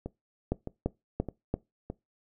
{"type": "two click trains", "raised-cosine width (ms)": 2, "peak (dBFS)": [-14, -22], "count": [4, 4], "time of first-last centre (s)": [[0.52, 1.54], [0.06, 1.9]], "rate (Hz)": [2.94, 1.63], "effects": ["noise-tail reverb RT60 0.2 s tail -21 dB re dry"]}